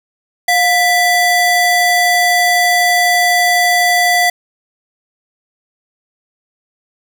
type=ring-modulated tone; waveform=square; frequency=1344 Hz; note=E6; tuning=33 cents sharp; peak=-7 dBFS; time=0.48-4.3 s; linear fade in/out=5 ms; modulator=633 Hz; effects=none